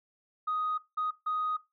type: tone bursts at uneven times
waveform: sine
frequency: 1248 Hz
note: D#6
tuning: 5 cents sharp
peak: -27 dBFS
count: 3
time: 0.47-0.78 / 0.97-1.11 / 1.26-1.57 s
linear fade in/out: 10 ms
effects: noise-tail reverb RT60 0.2 s tail -17 dB re dry + tanh soft clip ceiling -24 dBFS